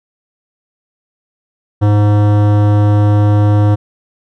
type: tone with hard clipping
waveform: sine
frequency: 103.83 Hz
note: G#2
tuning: in tune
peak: -9 dBFS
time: 1.81-3.76 s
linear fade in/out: 20 ms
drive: 17 dB
effects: none